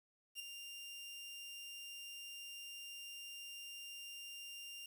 sawtooth tone with ADSR envelope, 2794 Hz, F7, in tune, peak -38 dBFS, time 0.35-4.86 s, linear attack 47 ms, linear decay 6 ms, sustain -7 dB, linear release 3 ms, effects 11-bit

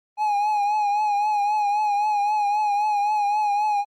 triangle tone with vibrato, 832 Hz, G#5, 3 cents sharp, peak -17 dBFS, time 0.17-3.85 s, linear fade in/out 50 ms, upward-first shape triangle, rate 3.8 Hz, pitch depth 58 cents each way, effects Opus 24 kbps

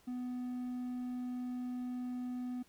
triangle tone, 248.8 Hz, B3, 13 cents sharp, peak -35 dBFS, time 0.07-2.63 s, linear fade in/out 10 ms, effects pink hiss -67 dBFS RMS until 2.68 s

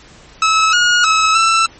sawtooth tone with pitch steps, 1297 / 1440 / 1292 / 1332 Hz, E6 / F#6 / E6 / E6, -28 / -47 / -35 / +18 cents, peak -6 dBFS, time 0.42-1.66 s, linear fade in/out 2 ms, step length 310 ms, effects pink hiss -42 dBFS RMS until 1.79 s + MP3 32 kbps

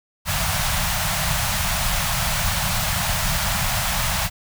pink band-stop noise, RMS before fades -22 dBFS, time 0.25-4.3 s, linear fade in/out 50 ms, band 190 to 620 Hz, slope 48 dB/octave, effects none

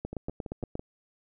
two click trains, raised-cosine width 2 ms, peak -20 / -24 dBFS, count 7 / 5, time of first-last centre 0.05-0.754 / 0.13-0.794 s, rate 8.52 / 6.02 Hz, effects none

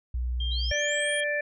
sine tone, 61.2 Hz, B1, 15 cents flat, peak -26 dBFS, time 0.14-0.72 s, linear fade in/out 5 ms
sine tone with pitch glide, 3191 to 3222 Hz, G7 to G7, +30 to +47 cents, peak -32 dBFS, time 0.4-1.24 s, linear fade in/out 5 ms, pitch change +17 cents, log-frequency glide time 0.93-1.07 s
sine linear sweep, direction up, 3729 to 9850 Hz, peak -34 dBFS, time 0.51-1.21 s, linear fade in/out 10 ms
harmonic tone, 587.3 Hz, D5, in tune, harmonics 1 / 3 / 4, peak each -29 / -28 / -34 dBFS, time 0.71-1.41 s, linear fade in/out 5 ms
effects none

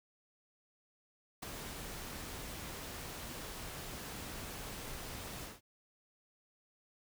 pink noise with ADSR envelope, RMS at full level -41 dBFS, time 1.42-5.61 s, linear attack 10 ms, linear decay 11 ms, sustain -4 dB, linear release 180 ms, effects none

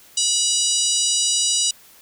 harmonic tone with a mistuned harmonic, 972 Hz, B5, 28 cents flat, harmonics 3 / 4 / 5 / 6 / 7 / 8 / 9, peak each -25 / -25 / -25 / -25 / -25 / -25 / -25 dBFS, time 0.17-1.71 s, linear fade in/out 5 ms, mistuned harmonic 7, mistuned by +29 cents, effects white hiss -49 dBFS RMS until 2.01 s

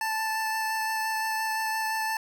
25% pulse tone with vibrato, 880 Hz, A5, in tune, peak -23 dBFS, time 0.01-2.17 s, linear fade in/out 2 ms, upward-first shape sine, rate 5.8 Hz, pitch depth 9 cents each way, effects none

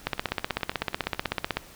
two click trains, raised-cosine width 0.3 ms, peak -24 / -9 dBFS, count 11 / 25, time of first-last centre 0.18-1.254 / 0.07-1.57 s, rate 9.31 / 16 Hz, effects pink hiss -49 dBFS RMS until 1.75 s

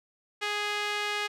sawtooth tone with band-pass filter, 415.3 Hz, G#4, in tune, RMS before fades -31 dBFS, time 0.41-1.28 s, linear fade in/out 20 ms, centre 2500 Hz, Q 1.1, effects none

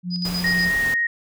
sine tone, 178.3 Hz, F3, 36 cents sharp, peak -24 dBFS, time 0.03-0.72 s, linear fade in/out 50 ms
sine tone with tremolo, 4960 Hz, D#8, 6 cents flat, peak -24 dBFS, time 0.1-0.72 s, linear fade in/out 50 ms, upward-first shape square, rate 8.2 Hz, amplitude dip 70%
pink noise, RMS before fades -32 dBFS, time 0.25-0.94 s, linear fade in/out 0 ms
sine tone with vibrato, 1864.7 Hz, A#6, in tune, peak -18 dBFS, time 0.44-1.07 s, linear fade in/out 5 ms, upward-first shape triangle, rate 3.9 Hz, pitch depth 10 cents each way
effects none

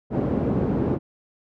pink band-pass noise, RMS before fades -23 dBFS, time 0.1-0.99 s, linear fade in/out 50 ms, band 130 to 420 Hz, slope 12 dB/octave, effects none

